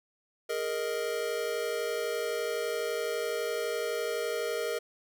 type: chord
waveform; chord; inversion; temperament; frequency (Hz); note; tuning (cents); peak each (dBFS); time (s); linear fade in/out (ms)
square; Ab suspended second; none; just; 415.3 / 467.2 / 623; Ab4 / Bb4 / Eb5; 0 / +4 / +2; -37 / -33 / -37; 0.49-4.79; 10
effects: none